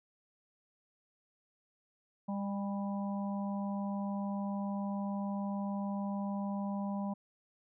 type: harmonic tone with a mistuned harmonic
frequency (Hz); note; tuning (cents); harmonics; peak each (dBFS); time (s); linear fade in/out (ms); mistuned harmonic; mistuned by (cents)
200; G3; +35; 1 / 3 / 4 / 5; -34 / -45 / -45 / -46; 2.28-7.14; 10; 5; -23
effects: none